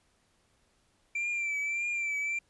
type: tone with vibrato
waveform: triangle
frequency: 2349 Hz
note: D7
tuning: in tune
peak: -28 dBFS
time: 1.15-2.39 s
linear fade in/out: 5 ms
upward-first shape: triangle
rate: 1.7 Hz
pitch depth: 54 cents each way
effects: pink hiss -70 dBFS RMS until 2.49 s + resampled to 24000 Hz